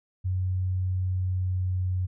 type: tone with pitch glide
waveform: sine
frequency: 92.5 to 91.86 Hz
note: F#2 to F#2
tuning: 0 to -12 cents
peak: -24 dBFS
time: 0.24-2.07 s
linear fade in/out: 20 ms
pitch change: -12 cents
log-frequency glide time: 0.95-1.94 s
effects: none